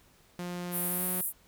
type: tone with pitch glide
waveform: sawtooth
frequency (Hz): 176.9 to 182.5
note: F3 to F#3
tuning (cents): +23 to -24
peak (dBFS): -31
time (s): 0.39-1.21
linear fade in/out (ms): 0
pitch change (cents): +53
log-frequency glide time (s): 0.88-1.06
type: band-pass noise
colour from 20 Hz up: pink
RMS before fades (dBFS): -33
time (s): 0.71-1.33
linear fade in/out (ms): 50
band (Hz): 9700 to 16000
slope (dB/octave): 48
effects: pink hiss -62 dBFS RMS until 1.47 s